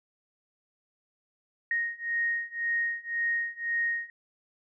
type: beating tone pair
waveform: sine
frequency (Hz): 1864.7 / 1866.6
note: A#6 / A#6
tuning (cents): 0 / +2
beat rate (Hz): 1.9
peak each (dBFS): -31 / -30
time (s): 1.71-4.1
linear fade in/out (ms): 2
effects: none